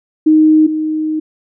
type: tone pair in turn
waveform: sine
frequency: 311.1 / 311.1 Hz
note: D#4 / D#4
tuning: 0 / 0 cents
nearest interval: unison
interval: 0 cents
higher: neither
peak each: -5 / -14 dBFS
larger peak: first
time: 0.26-0.67 / 0.67-1.2 s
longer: second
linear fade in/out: 10 ms
effects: none